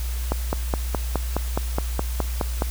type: click train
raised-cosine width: 1 ms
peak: -8 dBFS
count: 12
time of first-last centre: 0.32-2.621 s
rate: 4.78 Hz
effects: added 60 Hz sine -24 dBFS peak until 2.7 s + white hiss -38 dBFS RMS until 2.7 s